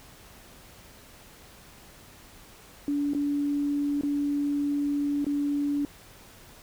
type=tone with dropouts; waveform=sine; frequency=287.6 Hz; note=D4; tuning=36 cents flat; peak=-24 dBFS; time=2.88-5.85 s; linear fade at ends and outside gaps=1 ms; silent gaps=3.135-3.148 / 4.011-4.034 / 5.245-5.266 s; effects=pink hiss -51 dBFS RMS until 6.62 s